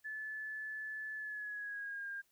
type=tone with pitch glide; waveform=sine; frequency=1733 to 1607.6 Hz; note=A6 to G6; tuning=-27 to +43 cents; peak=-40 dBFS; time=0.04-2.22 s; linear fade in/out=20 ms; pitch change=-130 cents; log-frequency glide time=1.15-2.1 s; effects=white hiss -75 dBFS RMS until 2.31 s